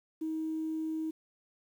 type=tone; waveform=sine; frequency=317.1 Hz; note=D#4; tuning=33 cents sharp; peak=-31 dBFS; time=0.21-1.11 s; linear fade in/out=10 ms; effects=tanh soft clip ceiling -27 dBFS + 10-bit